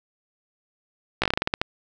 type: slowing click train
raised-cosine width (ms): 0.3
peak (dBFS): -5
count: 11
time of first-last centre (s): 1.22-1.615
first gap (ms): 16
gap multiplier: 1.19
effects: none